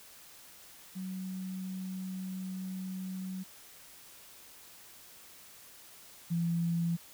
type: tone pair in turn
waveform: sine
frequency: 187.3 / 169.14 Hz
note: F#3 / E3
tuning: +21 / +45 cents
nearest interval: major second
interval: 176 cents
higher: first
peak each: -36 / -28 dBFS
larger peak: second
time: 0.95-3.44 / 6.3-6.97 s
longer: first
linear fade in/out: 20 ms
effects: white hiss -54 dBFS RMS until 7.13 s